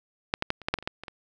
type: clicks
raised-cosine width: 0.3 ms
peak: -7 / -10 / -9 / -27 / -10 / -7 / -19 / -27 / -12 / -23 / -22 dBFS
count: 11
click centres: 0.339 / 0.424 / 0.504 / 0.617 / 0.685 / 0.74 / 0.787 / 0.826 / 0.875 / 1.036 / 1.082 s
effects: none